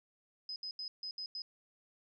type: tone bursts at uneven times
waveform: sine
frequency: 5040 Hz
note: D#8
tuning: 21 cents sharp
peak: -39 dBFS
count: 6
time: 0.49-0.56 / 0.63-0.71 / 0.79-0.88 / 1.03-1.11 / 1.18-1.26 / 1.35-1.42 s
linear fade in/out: 2 ms
effects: none